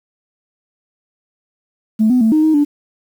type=tone with pitch steps; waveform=sine; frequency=218.3 / 250.8 / 222.4 / 309.4 / 313.9 / 291.4 Hz; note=A3 / B3 / A3 / D#4 / D#4 / D4; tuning=-13 / +27 / +19 / -10 / +15 / -13 cents; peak=-8 dBFS; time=1.99-2.65 s; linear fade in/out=20 ms; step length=110 ms; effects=tanh soft clip ceiling -5 dBFS + 7-bit